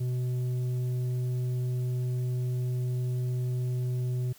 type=tone with tanh clipping; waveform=sine; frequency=125.1 Hz; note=B2; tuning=23 cents sharp; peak=-28 dBFS; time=0-4.33 s; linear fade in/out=10 ms; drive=6 dB; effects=white hiss -56 dBFS RMS until 4.38 s